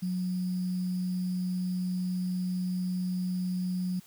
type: tone with sample-and-hold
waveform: sine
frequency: 182.3 Hz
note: F#3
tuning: 25 cents flat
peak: -28 dBFS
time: 0.02-4 s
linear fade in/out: 10 ms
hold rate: 4900 Hz
effects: white hiss -57 dBFS RMS until 4.06 s